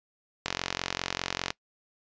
click train, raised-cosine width 0.2 ms, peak -10 dBFS, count 48, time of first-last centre 0.46-1.504 s, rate 45 Hz, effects noise-tail reverb RT60 0.1 s tail -22 dB re dry + resampled to 16000 Hz

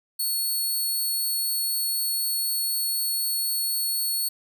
5% pulse tone, 4396 Hz, C#8, 15 cents flat, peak -17 dBFS, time 0.19-4.29 s, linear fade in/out 10 ms, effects none

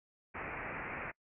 white low-pass noise, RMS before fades -42 dBFS, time 0.34-1.12 s, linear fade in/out 20 ms, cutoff 2500 Hz, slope 96 dB/octave, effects noise-tail reverb RT60 0.1 s tail -25 dB re dry

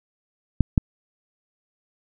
clicks, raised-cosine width 5 ms, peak -3 dBFS, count 2, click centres 0.607 / 0.778 s, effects none

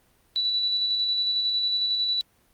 sine tone with tremolo, 3951 Hz, B7, in tune, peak -21 dBFS, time 0.36-2.21 s, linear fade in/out 0 ms, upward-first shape square, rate 11 Hz, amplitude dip 25%, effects pink hiss -63 dBFS RMS until 2.53 s + Opus 32 kbps

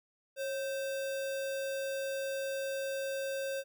sine tone with sample-and-hold, 545 Hz, C#5, 29 cents flat, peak -33 dBFS, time 0.36-3.64 s, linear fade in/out 50 ms, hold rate 2100 Hz, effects none

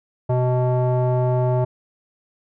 square tone with low-pass filter, 125.6 Hz, B2, 30 cents sharp, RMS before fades -19 dBFS, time 0.29-1.65 s, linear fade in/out 10 ms, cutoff 740 Hz, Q 3.6, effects none

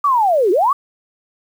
sine linear two-way sweep, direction down then up, 1187 to 338.9 to 1187 Hz, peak -11 dBFS, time 0.04-0.73 s, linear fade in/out 5 ms, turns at 0.51 s, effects 7-bit

